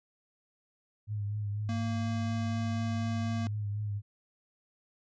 sine tone with vibrato, 103.83 Hz, G#2, in tune, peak -31 dBFS, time 1.07-4.02 s, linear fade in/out 50 ms, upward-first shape triangle, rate 4.1 Hz, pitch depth 44 cents each way
square tone, 230 Hz, A#3, 23 cents flat, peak -34 dBFS, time 1.69-3.47 s, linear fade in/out 0 ms
effects resampled to 16000 Hz

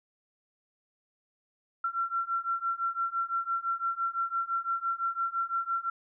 sine beating tone pair, 1357 / 1362.9 Hz, E6 / F6, +50 / -43 cents, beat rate 5.9 Hz, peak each -32 / -31 dBFS, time 1.84-5.9 s, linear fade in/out 5 ms, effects none

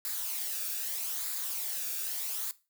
blue noise with flanger, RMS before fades -35 dBFS, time 0.05-2.51 s, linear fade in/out 0 ms, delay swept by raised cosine 0.33 to 0.99 ms, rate 0.8 Hz, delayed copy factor -0.5, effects noise-tail reverb RT60 0.3 s tail -18 dB re dry

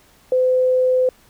sine tone, 510 Hz, C5, 44 cents flat, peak -13 dBFS, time 0.32-1.09 s, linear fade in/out 2 ms, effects pink hiss -53 dBFS RMS until 1.29 s

